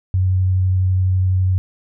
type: tone with vibrato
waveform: sine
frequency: 93 Hz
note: F#2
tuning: 9 cents sharp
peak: -13 dBFS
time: 0.14-1.58 s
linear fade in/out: 0 ms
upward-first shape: sine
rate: 12 Hz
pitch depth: 10 cents each way
effects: none